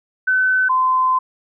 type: tone pair in turn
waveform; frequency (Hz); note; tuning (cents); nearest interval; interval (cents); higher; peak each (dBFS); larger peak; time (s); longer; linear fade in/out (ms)
sine; 1516 / 1029.2; F#6 / C6; +42 / -29; perfect fifth; 671; first; -13; neither; 0.27-0.69 / 0.69-1.19; second; 10
effects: none